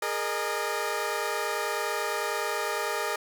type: chord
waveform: 15% pulse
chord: Ab suspended second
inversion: none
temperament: equal with one note detuned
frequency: 415.3 / 466.2 / 608.4 Hz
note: Ab4 / Bb4 / Eb5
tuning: 0 / 0 / -39 cents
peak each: -26 dBFS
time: 0.02-3.16 s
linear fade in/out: 5 ms
effects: none